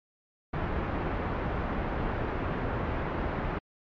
pink low-pass noise, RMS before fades -31 dBFS, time 0.53-3.59 s, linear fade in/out 10 ms, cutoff 1600 Hz, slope 12 dB/octave, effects low-pass 3000 Hz 12 dB/octave + MP3 48 kbps

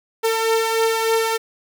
sawtooth beating tone pair, 449.6 / 452.9 Hz, A4 / A#4, +37 / -50 cents, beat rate 3.3 Hz, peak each -14 / -20 dBFS, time 0.23-1.38 s, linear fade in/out 20 ms, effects none

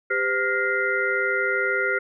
sine tone cluster, 397 / 510 / 1412 / 1888 / 2066 Hz, G4 / C5 / F6 / A#6 / C7, +22 / -44 / +19 / +22 / -22 cents, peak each -28 / -29 / -23 / -32 / -28 dBFS, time 0.1-1.99 s, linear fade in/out 10 ms, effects none

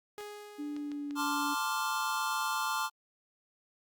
sawtooth tone with exponential decay, 415.5 Hz, G#4, 1 cent sharp, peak -36 dBFS, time 0.18-1.93 s, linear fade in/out 0 ms, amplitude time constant 380 ms
clicks, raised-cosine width 0.2 ms, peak -32 dBFS, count 4, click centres 0.207 / 0.765 / 0.917 / 1.109 s
sine tone with pitch glide, 293.7 to 287.5 Hz, D4 to D4, 0 to -37 cents, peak -35 dBFS, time 0.58-1.55 s, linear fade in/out 20 ms, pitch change -37 cents, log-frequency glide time 0.73-1.13 s
square chord, D minor seventh, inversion second, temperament equal, 880 / 1046.5 / 1174.7 / 1396.9 Hz, A5 / C6 / D6 / F6, 0 / 0 / 0 / 0 cents, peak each -37 dBFS, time 1.15-2.9 s, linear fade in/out 50 ms
effects Opus 48 kbps

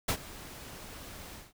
pink noise with ADSR envelope, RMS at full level -27 dBFS, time 0.08-1.53 s, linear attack 9 ms, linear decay 76 ms, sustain -19 dB, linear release 180 ms, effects none

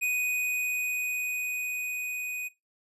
square tone with level ramp, 2489 Hz, D#7, in tune, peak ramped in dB -26 to -33 dBFS, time 0.01-2.49 s, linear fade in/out 20 ms, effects noise-tail reverb RT60 0.2 s tail -18 dB re dry + resampled to 32000 Hz

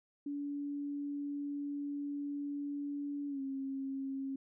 sine tone with pitch glide, 286.5 to 270.4 Hz, D4 to C#4, -43 to -43 cents, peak -36 dBFS, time 0.26-4.36 s, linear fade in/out 5 ms, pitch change -100 cents, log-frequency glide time 3.28-3.41 s, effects none

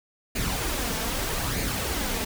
pink noise with flanger, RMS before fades -28 dBFS, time 0.35-2.25 s, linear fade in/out 10 ms, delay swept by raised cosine 0.44 to 4.54 ms, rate 0.8 Hz, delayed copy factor +0.5, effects none

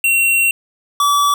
square tone pair in turn, 2735 / 1149.9 Hz, F7 / D6, -37 / -37 cents, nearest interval octave + minor third, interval 1500 cents, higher first, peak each -12 dBFS, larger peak neither, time 0.04-0.51 / 1-1.34 s, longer first, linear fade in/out 2 ms, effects none

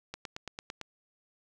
click train, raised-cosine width 0.2 ms, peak -21 dBFS, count 7, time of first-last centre 0.14-0.813 s, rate 8.91 Hz, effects none

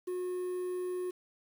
triangle tone with quantisation, 362.6 Hz, F#4, 35 cents flat, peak -31 dBFS, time 0.07-1.11 s, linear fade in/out 10 ms, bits 9, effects none

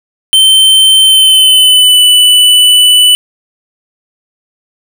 square tone with pitch glide, 3100 to 2981 Hz, G7 to F#7, -20 to +12 cents, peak -3 dBFS, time 0.33-3.15 s, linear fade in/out 0 ms, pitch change -68 cents, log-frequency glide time 1.02-2.02 s, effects none

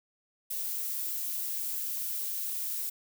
violet noise, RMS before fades -34 dBFS, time 0.5-2.9 s, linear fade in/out 10 ms, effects none

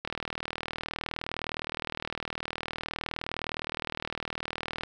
click train, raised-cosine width 0.3 ms, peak -16 dBFS, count 190, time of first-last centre 0.05-4.835 s, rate 39.5 Hz, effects none

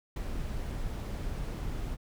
brown noise with ADSR envelope, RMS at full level -33 dBFS, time 0.16-1.97 s, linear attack 4 ms, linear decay 52 ms, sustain -2 dB, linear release 37 ms, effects none

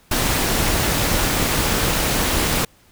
pink noise with amplitude modulation, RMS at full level -17 dBFS, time 0.11-2.65 s, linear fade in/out 5 ms, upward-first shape sine, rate 271 Hz, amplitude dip 50%, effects pink hiss -54 dBFS RMS until 2.91 s

